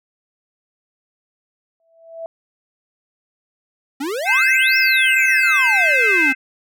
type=tone with exponential growth; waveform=sine; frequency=659.3 Hz; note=E5; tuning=in tune; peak=-24 dBFS; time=1.8-2.26 s; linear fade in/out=1 ms; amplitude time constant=100 ms
type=exponential two-way sweep; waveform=square; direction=up then down; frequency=259.7 to 5530 to 259.7 Hz; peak=-22 dBFS; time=4-6.33 s; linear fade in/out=10 ms; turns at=4.77 s
type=harmonic tone; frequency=520 Hz; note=C5; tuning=11 cents flat; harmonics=3 / 4 / 5; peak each=-17 / -17 / -17 dBFS; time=4.25-6.35 s; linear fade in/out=50 ms
effects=none